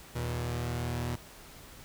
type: tone pair together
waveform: sawtooth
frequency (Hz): 80.22 / 120.2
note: E2 / B2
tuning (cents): -47 / -46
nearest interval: perfect fifth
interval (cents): 701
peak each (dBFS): -32 / -29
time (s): 0.15-1.16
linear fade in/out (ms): 10
effects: pink hiss -51 dBFS RMS until 1.84 s